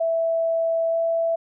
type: tone with pitch glide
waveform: sine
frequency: 659.3 to 663.1 Hz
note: E5 to E5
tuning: 0 to +10 cents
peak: -19 dBFS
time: 0-1.36 s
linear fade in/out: 10 ms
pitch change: +10 cents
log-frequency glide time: 0.9-0.96 s
effects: none